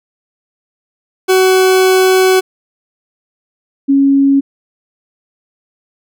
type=tone pair in turn; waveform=40% pulse / sine; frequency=375.1 / 276 Hz; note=F#4 / C#4; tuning=+24 / -7 cents; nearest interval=perfect fourth; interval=531 cents; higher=first; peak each=-6 dBFS; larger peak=neither; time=1.28-2.41 / 3.88-4.41 s; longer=first; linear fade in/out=20 ms; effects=none